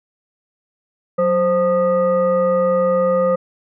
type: tone with frequency modulation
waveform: sine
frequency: 523.3 Hz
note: C5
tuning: in tune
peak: -13 dBFS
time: 1.18-3.36 s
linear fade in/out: 10 ms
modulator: 708 Hz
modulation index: 0.66
effects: none